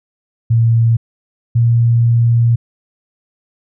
sine tone pair in turn, 115.1 / 117.32 Hz, A#2 / A#2, -22 / +12 cents, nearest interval unison, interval 34 cents, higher second, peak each -8 dBFS, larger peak neither, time 0.5-0.97 / 1.55-2.56 s, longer second, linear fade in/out 10 ms, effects none

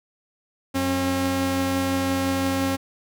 sawtooth tone pair together, 91.9 / 269.9 Hz, F#2 / C#4, -11 / -46 cents, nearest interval octave + perfect fifth, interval 1865 cents, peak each -25 / -18 dBFS, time 0.74-2.77 s, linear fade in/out 20 ms, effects none

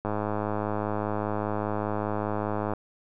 click train, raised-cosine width 1 ms, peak -15 dBFS, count 283, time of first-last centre 0.05-2.736 s, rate 105 Hz, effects none

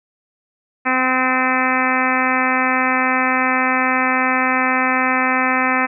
harmonic tone, 257.4 Hz, C4, 28 cents flat, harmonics 1 / 2 / 3 / 4 / 5 / 6 / 7 / 8 / 9 / 10, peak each -22 / -27 / -23 / -23 / -22 / -26 / -22 / -24 / -25 / -28 dBFS, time 0.85-5.87 s, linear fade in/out 20 ms, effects none

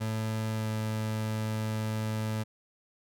30% pulse tone with pitch glide, 110 to 109.18 Hz, A2 to A2, 0 to -13 cents, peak -27 dBFS, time 0-2.44 s, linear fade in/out 20 ms, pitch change -13 cents, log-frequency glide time 0.53-0.68 s, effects none

